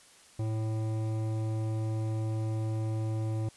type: tone with hard clipping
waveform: sine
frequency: 110 Hz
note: A2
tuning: in tune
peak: -31 dBFS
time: 0.39-3.49 s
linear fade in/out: 5 ms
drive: 13 dB
effects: white hiss -57 dBFS RMS until 3.56 s + resampled to 24000 Hz